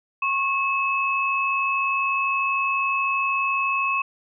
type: tone pair together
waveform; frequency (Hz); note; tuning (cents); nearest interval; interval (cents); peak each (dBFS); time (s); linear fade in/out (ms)
sine; 1091.6 / 2588; C#6 / E7; -27 / -32; octave + minor third; 1495; -23; 0.22-4.02; 5
effects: none